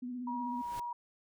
sine tone with vibrato, 247.7 Hz, B3, 5 cents sharp, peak -37 dBFS, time 0.02-0.62 s, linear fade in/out 10 ms, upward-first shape sine, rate 16 Hz, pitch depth 37 cents each way
sine tone, 957 Hz, A#5, 45 cents sharp, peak -36 dBFS, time 0.27-0.93 s, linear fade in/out 5 ms
pink noise with exponential growth, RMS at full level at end -45 dBFS, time 0.39-0.8 s, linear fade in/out 5 ms, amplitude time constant 89 ms
effects none

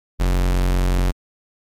45% pulse tone, 45.27 Hz, F#1, 37 cents flat, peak -15 dBFS, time 0.19-1.12 s, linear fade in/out 20 ms, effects MP3 96 kbps

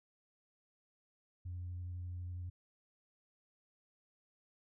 sine tone with vibrato, 89 Hz, F2, 33 cents sharp, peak -39 dBFS, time 1.45-2.5 s, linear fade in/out 10 ms, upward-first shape sine, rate 12 Hz, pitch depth 13 cents each way, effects tanh soft clip ceiling -37 dBFS

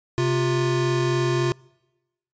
square tone pair together, 131.85 / 352 Hz, C3 / F4, +14 / +14 cents, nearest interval octave + perfect fourth, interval 1700 cents, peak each -23 dBFS, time 0.18-1.52 s, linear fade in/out 0 ms, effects noise-tail reverb RT60 1.0 s tail -26 dB re dry + resampled to 16000 Hz

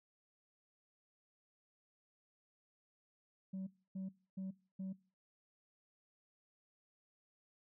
sine tone bursts, 190 Hz, F#3, 46 cents sharp, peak -38 dBFS, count 4, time 3.53-4.93 s, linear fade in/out 10 ms, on 140 ms, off 280 ms, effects noise-tail reverb RT60 0.4 s tail -23 dB re dry + tanh soft clip ceiling -39 dBFS

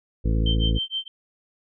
harmonic tone, 55.2 Hz, A1, 6 cents sharp, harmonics 1 / 2 / 3 / 4 / 5 / 6 / 8 / 9, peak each -20 / -26 / -30 / -32 / -34 / -36 / -38 / -39 dBFS, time 0.24-0.79 s, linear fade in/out 20 ms
sine tone with tremolo, 3122 Hz, G7, 8 cents flat, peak -23 dBFS, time 0.46-1.08 s, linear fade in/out 2 ms, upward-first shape sine, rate 6.4 Hz, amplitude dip 100%
effects none

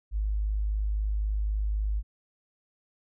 sine tone, 51.91 Hz, G#1, in tune, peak -25 dBFS, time 0.11-2.03 s, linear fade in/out 50 ms, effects none

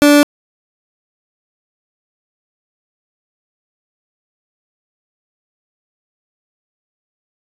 30% pulse tone, 291.2 Hz, D4, 15 cents flat, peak -3 dBFS, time 0.02-0.23 s, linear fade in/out 0 ms, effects resampled to 32000 Hz + 7-bit

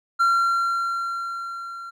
triangle tone with level ramp, 1371 Hz, F6, 32 cents flat, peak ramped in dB -13 to -32 dBFS, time 0.19-1.91 s, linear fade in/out 20 ms, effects none

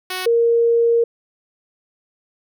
5% pulse / sine tone pair in turn, 370 / 466.2 Hz, F#4 / A#4, 0 / 0 cents, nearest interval major third, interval 400 cents, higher second, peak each -12 dBFS, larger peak neither, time 0.1-0.26 / 0.26-1.04 s, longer second, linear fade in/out 5 ms, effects none

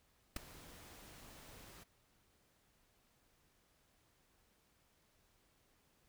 pink noise with ADSR envelope, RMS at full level -38 dBFS, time 0.36-1.84 s, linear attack 4 ms, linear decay 9 ms, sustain -19 dB, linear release 14 ms, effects pink hiss -74 dBFS RMS until 6.08 s

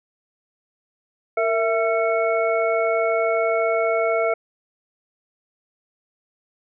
sine tone cluster, 458.6 / 663 / 1354 / 2206 Hz, A#4 / E5 / E6 / C#7, -28 / +10 / +46 / -9 cents, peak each -23 / -20 / -27 / -28 dBFS, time 1.37-4.34 s, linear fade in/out 5 ms, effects none

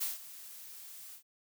blue noise with ADSR envelope, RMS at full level -33 dBFS, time 0-1.23 s, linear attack 19 ms, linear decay 160 ms, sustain -16 dB, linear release 93 ms, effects none

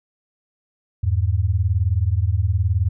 sine beating tone pair, 83.3 / 102.3 Hz, E2 / G#2, +19 / -26 cents, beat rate 19 Hz, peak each -19 dBFS, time 1.03-2.89 s, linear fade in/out 10 ms, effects none

